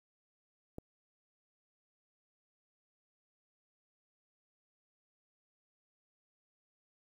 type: click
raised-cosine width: 2 ms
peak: -29 dBFS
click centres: 0.784 s
effects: 10-bit